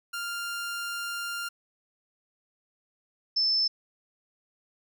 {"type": "tone pair in turn", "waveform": ["sawtooth", "sine"], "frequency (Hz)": [1396.9, 5274], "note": ["F6", "E8"], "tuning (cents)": [0, 0], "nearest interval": "octave + major seventh", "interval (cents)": 2300, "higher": "second", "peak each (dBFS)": [-28, -22], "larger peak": "second", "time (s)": [[0.13, 1.49], [3.36, 3.68]], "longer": "first", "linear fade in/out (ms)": 10, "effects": []}